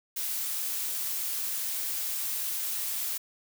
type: noise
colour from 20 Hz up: blue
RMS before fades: -32 dBFS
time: 0.16-3.18 s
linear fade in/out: 10 ms
effects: none